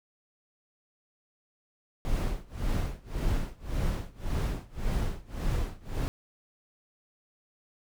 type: noise with tremolo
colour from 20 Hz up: brown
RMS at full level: -27 dBFS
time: 2.05-6.08 s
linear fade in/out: 0 ms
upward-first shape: sine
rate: 1.8 Hz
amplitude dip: 95%
effects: none